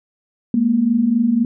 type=tone pair together; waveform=sine; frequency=213.6 / 237.5 Hz; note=G#3 / A#3; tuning=+49 / +33 cents; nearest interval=major second; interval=184 cents; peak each=-19 / -14 dBFS; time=0.54-1.45 s; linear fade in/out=2 ms; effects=none